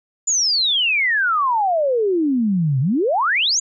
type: exponential two-way sweep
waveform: sine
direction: down then up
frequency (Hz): 7120 to 125.3 to 7120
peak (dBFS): -15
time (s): 0.27-3.6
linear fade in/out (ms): 10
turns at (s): 2.8
effects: none